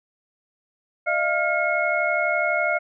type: tone cluster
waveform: sine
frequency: 612 / 684 / 1407 / 2173 Hz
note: D#5 / F5 / F6 / C#7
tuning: -29 / -36 / +12 / -35 cents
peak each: -25 dBFS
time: 1.06-2.79 s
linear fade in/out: 20 ms
effects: none